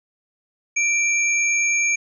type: tone pair together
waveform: sine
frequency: 2349 / 6570 Hz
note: D7 / G#8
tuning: 0 / -20 cents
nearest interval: octave + tritone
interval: 1780 cents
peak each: -18 / -23 dBFS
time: 0.76-1.96 s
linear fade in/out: 10 ms
effects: none